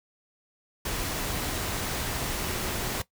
sine tone in noise, 367.3 Hz, F#4, 13 cents flat, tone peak -41 dBFS, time 2.38-2.93 s, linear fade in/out 5 ms, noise pink, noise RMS -31 dBFS, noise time 0.85-3.02 s, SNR -13 dB, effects noise-tail reverb RT60 0.1 s tail -17 dB re dry

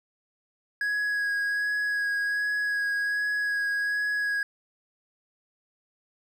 triangle tone with vibrato, 1661.2 Hz, G#6, in tune, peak -23 dBFS, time 0.81-4.43 s, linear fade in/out 2 ms, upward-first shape sine, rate 1.3 Hz, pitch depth 14 cents each way, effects none

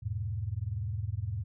sine chord, E major, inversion none, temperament equal, 82.41 / 103.83 / 123.47 Hz, E2 / G#2 / B2, 0 / 0 / 0 cents, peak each -38 / -33 / -39 dBFS, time 0.02-1.44 s, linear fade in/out 20 ms, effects none

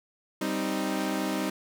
sawtooth chord, C minor, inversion second, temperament equal, 196 / 261.6 / 311.1 Hz, G3 / C4 / Eb4, 0 / 0 / 0 cents, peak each -28 / -29 / -27 dBFS, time 0.41-1.5 s, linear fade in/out 5 ms, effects none

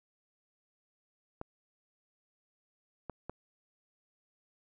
clicks, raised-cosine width 1 ms, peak -25 dBFS, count 3, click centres 1.414 / 3.097 / 3.296 s, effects none

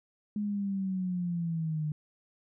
sine linear sweep, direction down, 210 to 150 Hz, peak -29 dBFS, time 0.36-1.92 s, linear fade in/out 2 ms, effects none

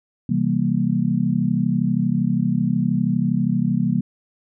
sine chord, C dominant seventh, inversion none, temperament just, 130.81 / 163.52 / 196.22 / 235.5 Hz, C3 / E3 / G3 / Bb3, 0 / -14 / +2 / +18 cents, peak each -25 / -22 / -22 / -22 dBFS, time 0.29-4.01 s, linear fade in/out 5 ms, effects none

